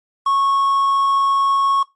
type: tone with quantisation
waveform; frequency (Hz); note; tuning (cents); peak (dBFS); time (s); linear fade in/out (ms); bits
triangle; 1100; C#6; -14; -12; 0.26-1.83; 5; 7
effects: noise-tail reverb RT60 0.2 s tail -21 dB re dry + MP3 48 kbps